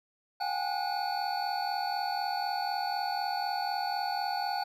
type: tone cluster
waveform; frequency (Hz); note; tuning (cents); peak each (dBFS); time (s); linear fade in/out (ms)
triangle; 724 / 800 / 844 / 1463 / 4461; F#5 / G5 / G#5 / F#6 / C#8; -38 / +35 / +28 / -20 / +10; -34 / -31 / -35 / -39 / -38; 0.4-4.64; 10
effects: none